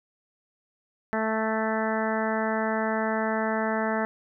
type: harmonic tone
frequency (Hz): 220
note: A3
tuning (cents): 0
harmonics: 1 / 2 / 3 / 4 / 5 / 6 / 7 / 8 / 9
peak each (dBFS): -29 / -32 / -30 / -32 / -38 / -35 / -37 / -34 / -40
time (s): 1.13-4.05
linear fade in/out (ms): 0
effects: none